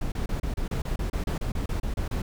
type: noise bursts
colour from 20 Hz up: brown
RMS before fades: -28 dBFS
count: 16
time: 0.01-2.22 s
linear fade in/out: 5 ms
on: 110 ms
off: 30 ms
effects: none